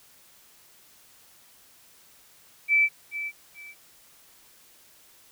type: tone with echo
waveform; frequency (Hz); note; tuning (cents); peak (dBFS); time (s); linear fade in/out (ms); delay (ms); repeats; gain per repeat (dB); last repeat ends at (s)
sine; 2318; D7; -23; -17; 2.68-2.89; 50; 430; 2; -12; 3.75
effects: white hiss -56 dBFS RMS until 5.31 s